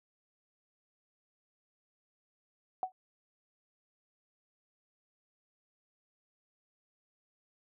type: tone with exponential decay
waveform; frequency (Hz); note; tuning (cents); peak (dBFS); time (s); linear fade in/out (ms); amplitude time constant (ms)
sine; 747; F#5; +16; -26; 2.83-2.92; 1; 19
effects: none